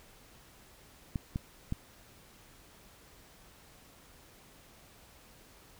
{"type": "clicks", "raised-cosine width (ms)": 5, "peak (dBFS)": -20, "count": 3, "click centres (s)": [1.158, 1.359, 1.724], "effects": ["pink hiss -58 dBFS RMS until 5.79 s"]}